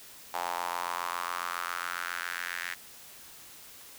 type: tone with high-pass filter sweep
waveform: square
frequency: 43.65 Hz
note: F1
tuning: in tune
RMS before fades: -35 dBFS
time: 0.33-2.75 s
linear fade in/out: 20 ms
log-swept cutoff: 830 to 1800 Hz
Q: 3.7
effects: white hiss -50 dBFS RMS until 3.98 s